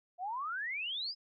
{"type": "exponential sweep", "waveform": "sine", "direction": "up", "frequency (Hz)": [686, 5160], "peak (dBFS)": -35, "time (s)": [0.18, 1.15], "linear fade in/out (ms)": 50, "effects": []}